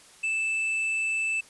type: tone with hard clipping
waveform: sine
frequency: 2637 Hz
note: E7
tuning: in tune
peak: -26 dBFS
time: 0.23-1.41 s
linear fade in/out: 10 ms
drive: 4 dB
effects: white hiss -53 dBFS RMS until 1.49 s + resampled to 24000 Hz